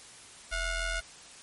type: ring-modulated tone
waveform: sawtooth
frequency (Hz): 705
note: F5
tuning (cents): +16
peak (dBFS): -23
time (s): 0.51-1.01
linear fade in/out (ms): 20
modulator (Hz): 748
effects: white hiss -50 dBFS RMS until 1.42 s + MP3 48 kbps